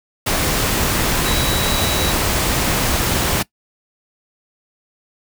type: tone in noise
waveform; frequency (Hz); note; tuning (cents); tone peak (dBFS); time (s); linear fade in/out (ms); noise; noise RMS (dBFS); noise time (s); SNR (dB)
sine; 3900; B7; -23; -24; 1.25-2.12; 10; pink; -18; 0.26-3.43; -9
effects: noise-tail reverb RT60 0.1 s tail -21 dB re dry